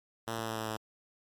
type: tone with pitch steps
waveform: 5% pulse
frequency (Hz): 113.5 / 112.46 / 111.42 / 110.4 / 109.38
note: A#2 / A2 / A2 / A2 / A2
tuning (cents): -46 / +38 / +22 / +6 / -10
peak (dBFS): -23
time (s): 0.27-0.77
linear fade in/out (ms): 10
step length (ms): 100
effects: MP3 96 kbps